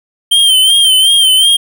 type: tone with vibrato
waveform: square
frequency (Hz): 3136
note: G7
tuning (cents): 0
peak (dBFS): -6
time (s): 0.31-1.57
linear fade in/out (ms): 10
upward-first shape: sine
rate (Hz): 2.7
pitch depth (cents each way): 60
effects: none